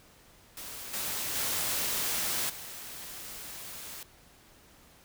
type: noise with level steps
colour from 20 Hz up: white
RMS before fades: -42 / -34 / -31 / -43 dBFS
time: 0.57-4.03 s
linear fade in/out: 2 ms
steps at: 0.93 / 1.35 / 2.49 s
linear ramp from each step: 10 ms
effects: pink hiss -58 dBFS RMS until 5.04 s